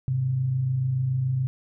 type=tone pair together; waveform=sine; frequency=103.82 / 130.81 Hz; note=G#2 / C3; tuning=0 / 0 cents; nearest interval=major third; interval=400 cents; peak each=-33 / -22 dBFS; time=0.08-1.47 s; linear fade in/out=0 ms; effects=none